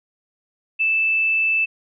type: tone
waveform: sine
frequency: 2637 Hz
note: E7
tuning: in tune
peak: -16 dBFS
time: 0.79-1.66 s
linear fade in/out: 20 ms
effects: none